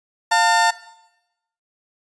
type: tone pair together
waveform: 30% pulse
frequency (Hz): 704.4 / 900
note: F5 / A5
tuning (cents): +15 / +39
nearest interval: major third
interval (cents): 424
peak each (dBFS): -18 / -12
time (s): 0.31-0.71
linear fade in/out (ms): 10
effects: noise-tail reverb RT60 0.9 s tail -18 dB re dry + resampled to 22050 Hz